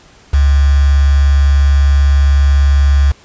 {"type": "tone with quantisation", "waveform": "sine", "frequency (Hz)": 70.2, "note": "C#2", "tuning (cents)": 22, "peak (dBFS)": -6, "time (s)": [0.33, 3.12], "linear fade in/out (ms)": 10, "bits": 4, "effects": ["pink hiss -44 dBFS RMS until 3.24 s", "resampled to 16000 Hz"]}